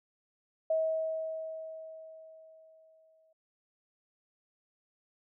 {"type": "tone with exponential decay", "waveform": "sine", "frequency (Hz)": 640, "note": "D#5", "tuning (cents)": 49, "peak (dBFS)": -25, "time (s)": [0.7, 3.33], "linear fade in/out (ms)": 5, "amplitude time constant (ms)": 570, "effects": []}